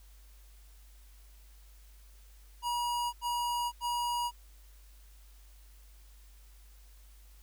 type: tone bursts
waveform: square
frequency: 960 Hz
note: B5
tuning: 49 cents flat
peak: -31 dBFS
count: 3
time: 2.62-4.314 s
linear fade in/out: 50 ms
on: 510 ms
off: 82 ms
effects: added 50 Hz sine -53 dBFS peak until 7.42 s + white hiss -64 dBFS RMS until 7.42 s